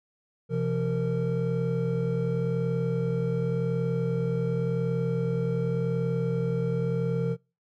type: tone cluster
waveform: triangle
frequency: 129.1 / 170 / 459.7 Hz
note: C3 / F3 / A#4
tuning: -23 / -46 / -24 cents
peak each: -27 dBFS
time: 0.49-7.37 s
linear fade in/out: 50 ms
effects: noise-tail reverb RT60 0.3 s tail -25 dB re dry